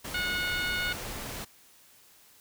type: noise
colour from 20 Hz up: pink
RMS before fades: -38 dBFS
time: 0.04-1.45 s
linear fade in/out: 10 ms
type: harmonic tone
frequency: 728 Hz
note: F#5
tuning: 28 cents flat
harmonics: 2 / 3 / 4 / 5 / 6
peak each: -31 / -35 / -37 / -39 / -41 dBFS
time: 0.14-0.93 s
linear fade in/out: 5 ms
effects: white hiss -58 dBFS RMS until 2.4 s